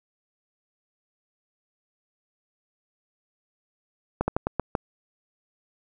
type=slowing click train; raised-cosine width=1 ms; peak=-9 dBFS; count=6; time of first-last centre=4.21-4.752 s; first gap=70 ms; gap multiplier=1.22; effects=none